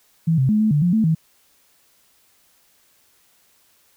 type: tone with pitch steps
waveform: sine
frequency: 163.2 / 131.8 / 213 / 216.7 / 147.2 / 175.8 / 220.4 / 160.5 Hz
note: E3 / C3 / G#3 / A3 / D3 / F3 / A3 / E3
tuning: -17 / +13 / +44 / -26 / +4 / +12 / +3 / -46 cents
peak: -14 dBFS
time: 0.27-1.15 s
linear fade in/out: 10 ms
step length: 110 ms
effects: white hiss -59 dBFS RMS until 3.96 s